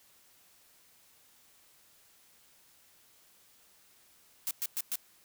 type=noise bursts; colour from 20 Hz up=blue; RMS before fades=-33 dBFS; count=4; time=4.47-4.956 s; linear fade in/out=0 ms; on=39 ms; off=110 ms; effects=white hiss -63 dBFS RMS until 5.24 s